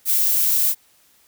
violet noise, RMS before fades -18 dBFS, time 0.05-0.75 s, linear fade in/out 50 ms, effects white hiss -57 dBFS RMS until 1.27 s

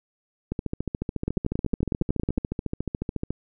two click trains, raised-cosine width 3 ms, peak -14 / -11 dBFS, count 40 / 13, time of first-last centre 0.52-3.306 / 1.28-2.381 s, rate 14 / 10.9 Hz, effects none

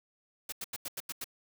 white noise bursts, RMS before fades -38 dBFS, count 7, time 0.49-1.243 s, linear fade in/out 5 ms, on 33 ms, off 87 ms, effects none

